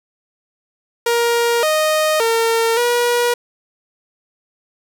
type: tone with pitch steps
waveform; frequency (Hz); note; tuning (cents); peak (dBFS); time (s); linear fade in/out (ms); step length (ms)
sawtooth; 470.7 / 620 / 456.5 / 481.2; A#4 / D#5 / A#4 / B4; +17 / -6 / -36 / -45; -10; 1.06-3.34; 5; 570
effects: none